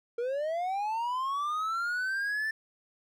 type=linear sweep; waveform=triangle; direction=up; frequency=460.6 to 1779 Hz; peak=-27 dBFS; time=0.18-2.51 s; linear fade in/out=5 ms; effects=none